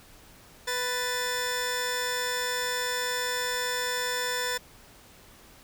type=tone pair together; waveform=15% pulse; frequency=495 / 1760 Hz; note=B4 / A6; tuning=+4 / 0 cents; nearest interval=octave + minor seventh; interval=2196 cents; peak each=-24 dBFS; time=0.67-4.58 s; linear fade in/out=10 ms; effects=pink hiss -53 dBFS RMS until 5.63 s